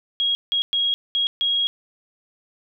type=tone bursts at uneven times; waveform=sine; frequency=3292 Hz; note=G#7; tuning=16 cents flat; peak=-18 dBFS; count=5; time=0.2-0.35 / 0.52-0.62 / 0.73-0.94 / 1.15-1.27 / 1.41-1.67 s; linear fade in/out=0 ms; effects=none